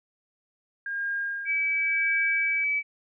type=tone with tremolo; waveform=sine; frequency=1615 Hz; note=G#6; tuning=49 cents flat; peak=-26 dBFS; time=0.86-2.64 s; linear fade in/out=2 ms; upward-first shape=sine; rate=0.94 Hz; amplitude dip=80%
type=tone; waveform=sine; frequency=2293 Hz; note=D7; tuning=42 cents flat; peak=-23 dBFS; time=1.45-2.83 s; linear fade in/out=50 ms
effects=none